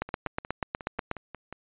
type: two click trains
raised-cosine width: 0.5 ms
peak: -13 / -24 dBFS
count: 10 / 9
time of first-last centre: 0.02-1.114 / 0.09-1.526 s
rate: 8.23 / 5.57 Hz
effects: resampled to 8000 Hz